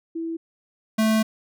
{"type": "tone pair in turn", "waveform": ["sine", "square"], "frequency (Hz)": [329.1, 219.3], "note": ["E4", "A3"], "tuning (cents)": [-3, -6], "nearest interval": "perfect fifth", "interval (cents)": 703, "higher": "first", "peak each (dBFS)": [-26, -18], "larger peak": "second", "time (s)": [[0.15, 0.37], [0.98, 1.23]], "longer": "second", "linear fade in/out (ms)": 10, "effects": []}